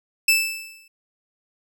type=tone with exponential decay; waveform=sawtooth; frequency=2637 Hz; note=E7; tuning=in tune; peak=-9 dBFS; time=0.28-0.88 s; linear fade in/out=5 ms; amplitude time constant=130 ms; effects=none